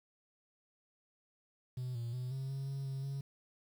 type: tone with pitch steps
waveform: triangle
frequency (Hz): 126.3 / 117.8 / 125.9 / 133.7 / 136 / 137 / 134.9 / 137.8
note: B2 / A#2 / B2 / C3 / C#3 / C#3 / C#3 / C#3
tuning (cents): +39 / +19 / +34 / +38 / -33 / -20 / -47 / -10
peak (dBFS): -34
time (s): 1.77-3.21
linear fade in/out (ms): 5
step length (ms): 180
effects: tanh soft clip ceiling -31 dBFS + 10-bit